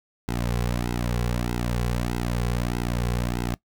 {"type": "tone with flanger", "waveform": "sawtooth", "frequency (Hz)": 59.7, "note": "A#1", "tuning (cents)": 42, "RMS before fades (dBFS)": -26, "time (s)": [0.28, 3.54], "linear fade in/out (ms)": 0, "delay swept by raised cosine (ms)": [1.7, 3.3], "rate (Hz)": 1.6, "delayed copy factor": -1, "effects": ["noise-tail reverb RT60 0.1 s tail -20 dB re dry"]}